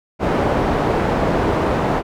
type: low-pass noise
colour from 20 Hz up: white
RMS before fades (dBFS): -18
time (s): 0.19-2.03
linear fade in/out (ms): 50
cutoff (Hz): 710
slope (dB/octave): 12
effects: none